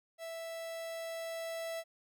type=tone with level ramp; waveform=45% pulse; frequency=659.3 Hz; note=E5; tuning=in tune; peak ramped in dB=-41 to -37 dBFS; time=0.18-1.84 s; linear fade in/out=50 ms; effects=none